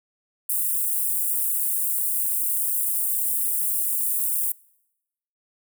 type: high-pass noise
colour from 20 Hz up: white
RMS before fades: -24 dBFS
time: 0.49-4.52 s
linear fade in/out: 5 ms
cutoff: 8600 Hz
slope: 48 dB/octave
effects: noise-tail reverb RT60 0.9 s tail -25 dB re dry